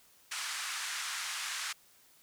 pink band-pass noise, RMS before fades -38 dBFS, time 0.31-1.73 s, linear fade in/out 10 ms, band 1200 to 9600 Hz, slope 24 dB/octave, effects white hiss -63 dBFS RMS until 2.22 s

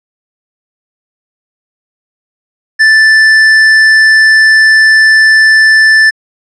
triangle tone with tanh clipping, 1760 Hz, A6, in tune, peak -4 dBFS, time 2.79-6.11 s, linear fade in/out 20 ms, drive 14 dB, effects low-pass 8000 Hz 12 dB/octave

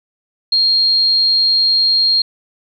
sine tone, 4230 Hz, C8, 18 cents sharp, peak -10 dBFS, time 0.52-2.22 s, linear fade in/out 5 ms, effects none

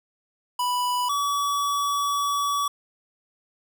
square tone pair in turn, 987 / 1140 Hz, B5 / C#6, -1 / +48 cents, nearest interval major second, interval 249 cents, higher second, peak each -23 dBFS, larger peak neither, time 0.59-1.09 / 1.09-2.68 s, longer second, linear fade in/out 5 ms, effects none

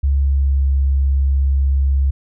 sine tone with pitch glide, 69.2 to 68.25 Hz, C#2 to C#2, -2 to -26 cents, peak -12 dBFS, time 0.03-2.11 s, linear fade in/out 10 ms, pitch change -24 cents, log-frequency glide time 0.18-0.65 s, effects none

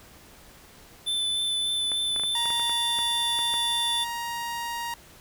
square tone with vibrato, 3520 Hz, A7, in tune, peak -25 dBFS, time 1.06-4.05 s, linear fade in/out 20 ms, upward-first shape triangle, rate 3.4 Hz, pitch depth 12 cents each way
clicks, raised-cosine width 0.5 ms, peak -22 dBFS, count 11, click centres 1.918 / 2.162 / 2.197 / 2.236 / 2.457 / 2.504 / 2.597 / 2.696 / 2.989 / 3.39 / 3.54 s
sawtooth tone, 940 Hz, A#5, 14 cents sharp, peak -26 dBFS, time 2.35-4.94 s, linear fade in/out 2 ms
effects pink hiss -51 dBFS RMS until 5.2 s

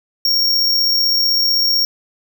square tone with amplitude modulation, 5540 Hz, F8, 15 cents flat, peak -12 dBFS, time 0.25-1.85 s, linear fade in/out 2 ms, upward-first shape sine, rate 35.8 Hz, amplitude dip 25%, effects none

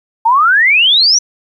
sine exponential sweep, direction up, 874 to 6000 Hz, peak -6 dBFS, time 0.25-1.19 s, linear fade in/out 10 ms, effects 8-bit

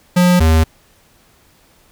square tone pair in turn, 178.6 / 80.06 Hz, F3 / D#2, +39 / +50 cents, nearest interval octave + major second, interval 1389 cents, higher first, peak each -9 dBFS, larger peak neither, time 0.16-0.4 / 0.4-0.64 s, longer neither, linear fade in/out 10 ms, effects pink hiss -52 dBFS RMS until 1.91 s

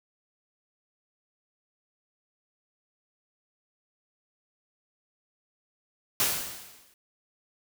white noise with exponential decay, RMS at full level -23 dBFS, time 6.2-6.94 s, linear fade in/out 1 ms, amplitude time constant 160 ms, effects none

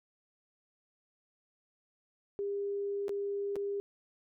sine tone with dropouts, 402.1 Hz, G4, 44 cents sharp, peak -32 dBFS, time 2.39-3.8 s, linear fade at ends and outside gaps 0 ms, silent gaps 3.082-3.093 / 3.557-3.564 s, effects none

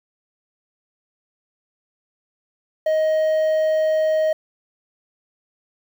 triangle tone, 627 Hz, D#5, 13 cents sharp, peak -14 dBFS, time 2.86-4.33 s, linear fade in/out 5 ms, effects 8-bit

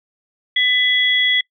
sine tone pair together, 1998 / 3348 Hz, B6 / G#7, +20 / +13 cents, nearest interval major sixth, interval 893 cents, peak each -16 dBFS, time 0.56-1.41 s, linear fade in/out 5 ms, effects noise-tail reverb RT60 0.1 s tail -25 dB re dry

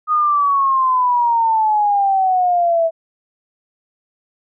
sine exponential sweep, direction down, 1244.5 to 650 Hz, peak -12 dBFS, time 0.07-2.91 s, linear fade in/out 50 ms, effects none

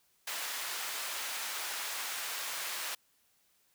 pink high-pass noise, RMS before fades -38 dBFS, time 0.27-2.95 s, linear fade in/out 5 ms, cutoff 1100 Hz, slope 12 dB/octave, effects white hiss -71 dBFS RMS until 3.74 s

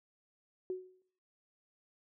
sine tone with exponential decay, 370 Hz, F#4, in tune, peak -32 dBFS, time 0.7-1.02 s, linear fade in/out 1 ms, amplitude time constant 68 ms, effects noise-tail reverb RT60 0.8 s tail -25 dB re dry

